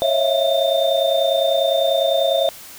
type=tone cluster; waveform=sine; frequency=548 / 645 / 675 / 3610 Hz; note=C#5 / E5 / E5 / A7; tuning=-20 / -38 / +41 / +44 cents; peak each=-19 / -20 / -20 / -24 dBFS; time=0.02-2.49 s; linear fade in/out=0 ms; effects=white hiss -39 dBFS RMS until 2.78 s